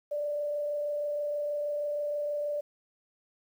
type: tone with frequency modulation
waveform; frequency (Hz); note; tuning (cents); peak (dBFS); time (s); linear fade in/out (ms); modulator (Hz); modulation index
sine; 587.3; D5; 0; -29; 0.11-2.61; 10; 26.3; 0.3
effects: 10-bit